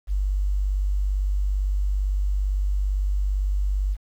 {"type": "tone", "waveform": "sine", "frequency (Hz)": 48.87, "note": "G1", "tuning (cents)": -5, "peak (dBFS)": -20, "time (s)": [0.07, 3.97], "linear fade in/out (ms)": 50, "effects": ["9-bit"]}